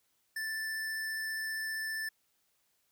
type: tone with vibrato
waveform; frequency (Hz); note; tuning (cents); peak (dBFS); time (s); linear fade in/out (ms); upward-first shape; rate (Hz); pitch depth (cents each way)
square; 1763; A6; +3; -35; 0.36-2.09; 5; triangle; 15; 10
effects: white hiss -75 dBFS RMS until 2.91 s